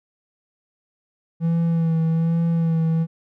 triangle tone with vibrato, 164.81 Hz, E3, in tune, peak -15 dBFS, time 1.4-3.07 s, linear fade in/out 50 ms, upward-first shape sine, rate 1.2 Hz, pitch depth 28 cents each way, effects none

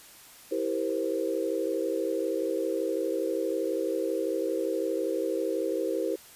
sine chord, C dominant seventh, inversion first, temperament just, 327 / 392.4 / 470.9 / 523.3 Hz, E4 / G4 / Bb4 / C5, -14 / +2 / +18 / 0 cents, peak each -32 dBFS, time 0.51-6.16 s, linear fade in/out 10 ms, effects white hiss -51 dBFS RMS until 6.35 s + resampled to 32000 Hz

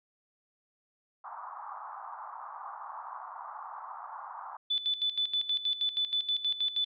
white band-pass noise, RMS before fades -43 dBFS, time 1.24-4.57 s, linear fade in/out 5 ms, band 790 to 1200 Hz, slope 48 dB/octave
sine tone with tremolo, 3491 Hz, A7, 14 cents flat, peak -26 dBFS, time 4.7-6.85 s, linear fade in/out 10 ms, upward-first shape square, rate 6.3 Hz, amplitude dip 75%
effects resampled to 11025 Hz

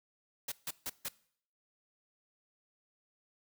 white noise bursts, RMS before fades -38 dBFS, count 4, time 0.48-1.086 s, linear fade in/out 5 ms, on 39 ms, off 150 ms, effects noise-tail reverb RT60 0.6 s tail -21 dB re dry

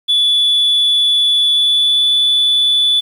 sine tone with pitch glide, 3445 to 3469 Hz, A7 to A7, -37 to -25 cents, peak -8 dBFS, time 0.08-3.01 s, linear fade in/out 20 ms, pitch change +12 cents, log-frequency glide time 1.36-2.1 s, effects tanh soft clip ceiling -7 dBFS + 7-bit

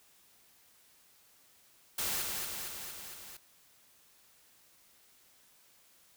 white noise with echo, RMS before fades -34 dBFS, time 1.98-2.22 s, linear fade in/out 5 ms, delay 230 ms, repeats 5, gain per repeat -3 dB, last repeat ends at 3.37 s, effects white hiss -64 dBFS RMS until 6.16 s

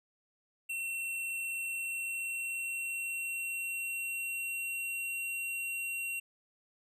square tone with pitch glide, 2714 to 2742 Hz, E7 to F7, +50 to -32 cents, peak -35 dBFS, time 0.69-6.2 s, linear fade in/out 10 ms, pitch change +18 cents, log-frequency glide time 1.61-5.18 s, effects none

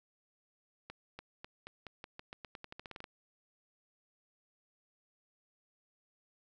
accelerating click train, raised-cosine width 0.3 ms, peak -29 dBFS, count 18, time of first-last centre 0.9-3.042 s, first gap 290 ms, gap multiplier 0.88, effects none

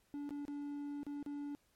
triangle tone with dropouts, 288.2 Hz, D4, 33 cents flat, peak -38 dBFS, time 0.14-1.55 s, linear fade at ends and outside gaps 0 ms, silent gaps 0.292-0.307 / 0.452-0.481 / 1.032-1.066 / 1.228-1.262 s, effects pink hiss -74 dBFS RMS until 1.75 s + MP3 64 kbps

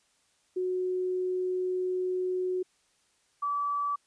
sine tone pair in turn, 367.2 / 1152.4 Hz, F#4 / D6, -13 / -33 cents, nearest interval octave + minor sixth, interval 1980 cents, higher second, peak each -27 dBFS, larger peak neither, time 0.56-2.63 / 3.42-3.96 s, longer first, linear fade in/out 10 ms, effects white hiss -69 dBFS RMS until 4.06 s + resampled to 22050 Hz

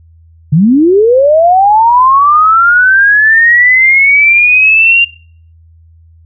sine linear sweep, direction up, 137.9 to 2794 Hz, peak -3 dBFS, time 0.52-5.05 s, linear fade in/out 10 ms, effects noise-tail reverb RT60 0.5 s tail -22 dB re dry + added 82 Hz sine -38 dBFS peak until 6.25 s

